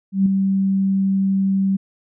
sine tone with ADSR envelope, 193.7 Hz, G3, 20 cents flat, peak -10 dBFS, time 0.12-1.77 s, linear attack 140 ms, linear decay 3 ms, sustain -5 dB, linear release 13 ms, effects none

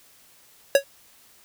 square tone with exponential decay, 554.4 Hz, C#5, in tune, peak -10 dBFS, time 0.75-0.84 s, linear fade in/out 2 ms, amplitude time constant 18 ms, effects white hiss -55 dBFS RMS until 1.44 s

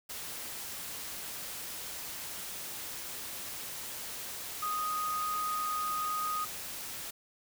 sine tone in noise, 1244.5 Hz, D#6, in tune, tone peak -31 dBFS, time 4.62-6.45 s, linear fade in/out 10 ms, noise white, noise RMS -41 dBFS, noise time 0.09-7.11 s, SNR +7 dB, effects none

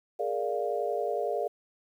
sine chord, Bb dominant seventh, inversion third, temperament equal, 415.3 / 466.2 / 587.3 / 698.5 Hz, Ab4 / Bb4 / D5 / F5, 0 / 0 / 0 / 0 cents, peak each -33 dBFS, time 0.19-1.48 s, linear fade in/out 10 ms, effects 10-bit

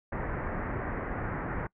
pink low-pass noise, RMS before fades -34 dBFS, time 0.12-1.67 s, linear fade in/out 5 ms, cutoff 2000 Hz, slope 48 dB/octave, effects noise-tail reverb RT60 0.1 s tail -23 dB re dry

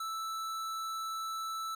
sine tone with hard clipping, 1318.5 Hz, E6, in tune, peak -37 dBFS, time 0-1.75 s, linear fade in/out 5 ms, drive 17 dB, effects none

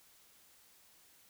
silence, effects white hiss -64 dBFS RMS until 1.29 s

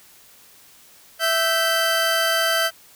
20% pulse tone pair together, 659.3 / 1552.8 Hz, E5 / G6, 0 / -17 cents, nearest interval octave + minor third, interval 1483 cents, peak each -16 dBFS, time 1.19-2.71 s, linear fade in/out 50 ms, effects white hiss -50 dBFS RMS until 2.95 s

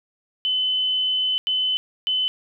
sine tone bursts at uneven times, 3029 Hz, F#7, 40 cents sharp, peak -19 dBFS, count 3, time 0.45-1.38 / 1.47-1.77 / 2.07-2.28 s, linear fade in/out 0 ms, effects none

